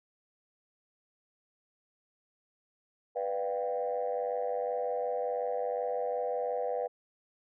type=chord; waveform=sine; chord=G dominant seventh; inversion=first; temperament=equal with one note detuned; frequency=493.9 / 596.6 / 698.5 / 784 Hz; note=B4 / D5 / F5 / G5; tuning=0 / +27 / 0 / 0 cents; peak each=-32 / -36 / -36 / -38 dBFS; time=3.15-6.88 s; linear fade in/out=20 ms; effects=tanh soft clip ceiling -22 dBFS

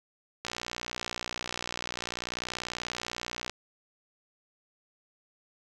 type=click train; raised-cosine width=0.2 ms; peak=-16 dBFS; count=185; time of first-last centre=0.45-3.496 s; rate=60.4 Hz; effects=none

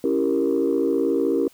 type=chord; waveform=sine; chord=C# diminished seventh; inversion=none; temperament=equal with one note detuned; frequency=277.2 / 332.5 / 392 / 466.2 Hz; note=C#4 / E4 / G4 / Bb4; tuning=0 / +15 / 0 / 0 cents; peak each=-23 dBFS; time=0.04-1.48 s; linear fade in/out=2 ms; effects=tanh soft clip ceiling -11 dBFS + white hiss -55 dBFS RMS until 1.53 s

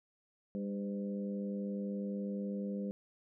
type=harmonic tone with a mistuned harmonic; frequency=100 Hz; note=G2; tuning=35 cents sharp; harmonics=2 / 3 / 4 / 5 / 6; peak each=-36 / -48 / -47 / -44 / -58 dBFS; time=0.55-2.91 s; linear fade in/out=0 ms; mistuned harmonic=5; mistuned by=+28 cents; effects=none

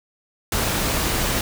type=noise; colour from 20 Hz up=pink; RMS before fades=-22 dBFS; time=0.52-1.41 s; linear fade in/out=2 ms; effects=none

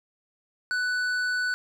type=tone with hard clipping; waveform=triangle; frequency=1489 Hz; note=F#6; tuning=11 cents sharp; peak=-26 dBFS; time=0.71-1.54 s; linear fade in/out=0 ms; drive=12 dB; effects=none

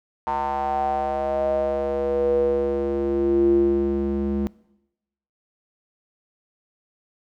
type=tone with band-pass filter sweep; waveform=square; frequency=69.3 Hz; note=C#2; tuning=in tune; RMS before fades=-22 dBFS; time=0.27-4.47 s; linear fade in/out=0 ms; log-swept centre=900 to 260 Hz; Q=8.3; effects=noise-tail reverb RT60 0.9 s tail -22 dB re dry

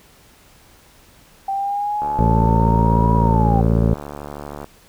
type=linear two-way sweep; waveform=sine; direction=up then down; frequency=779 to 974 to 779 Hz; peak=-19 dBFS; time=1.48-3.61 s; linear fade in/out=5 ms; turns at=3.16 s
type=click train; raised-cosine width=1 ms; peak=-17 dBFS; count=192; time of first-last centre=2.02-4.644 s; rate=72.8 Hz
type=harmonic tone; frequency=56.3 Hz; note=A1; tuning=40 cents sharp; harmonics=1 / 2 / 3 / 4 / 5 / 6 / 7 / 8 / 9 / 10; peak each=-18 / -18 / -19 / -22 / -30 / -35 / -29 / -28 / -34 / -30 dBFS; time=2.19-3.94 s; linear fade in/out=0 ms
effects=pink hiss -50 dBFS RMS until 4.88 s

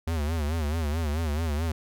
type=tone with vibrato; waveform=square; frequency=77.78 Hz; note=D#2; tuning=in tune; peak=-26 dBFS; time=0.07-1.72 s; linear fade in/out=5 ms; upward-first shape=sine; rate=4.6 Hz; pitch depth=130 cents each way; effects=none

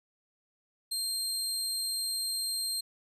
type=tone; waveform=25% pulse; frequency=4186 Hz; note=C8; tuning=in tune; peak=-26 dBFS; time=0.91-2.81 s; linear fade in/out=10 ms; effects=none

